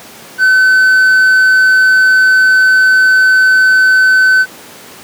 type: tone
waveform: triangle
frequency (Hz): 1520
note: F#6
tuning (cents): +46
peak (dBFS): -3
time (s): 0.38-4.46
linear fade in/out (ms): 50
effects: pink hiss -33 dBFS RMS until 5.03 s + high-pass 200 Hz 12 dB/octave